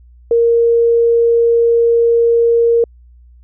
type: tone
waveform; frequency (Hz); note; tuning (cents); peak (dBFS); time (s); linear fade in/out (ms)
sine; 466.2; A#4; 0; -8; 0.31-2.84; 2
effects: added 60 Hz sine -40 dBFS peak until 3.43 s